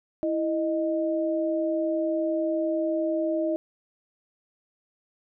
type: tone pair together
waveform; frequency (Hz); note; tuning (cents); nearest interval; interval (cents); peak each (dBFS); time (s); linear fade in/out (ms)
sine; 328.6 / 620; E4 / D#5; -5 / -6; major seventh; 1099; -26; 0.23-3.56; 0
effects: none